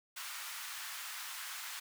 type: high-pass noise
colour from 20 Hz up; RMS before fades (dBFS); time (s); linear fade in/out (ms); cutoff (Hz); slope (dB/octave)
pink; -44; 0.16-1.8; 10; 1100; 24
effects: none